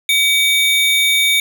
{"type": "tone pair together", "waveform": "square", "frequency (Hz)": [2276, 3640], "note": ["C#7", "A#7"], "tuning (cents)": [45, -42], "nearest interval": "minor sixth", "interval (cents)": 813, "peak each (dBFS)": -15, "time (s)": [0.09, 1.4], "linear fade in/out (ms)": 2, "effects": []}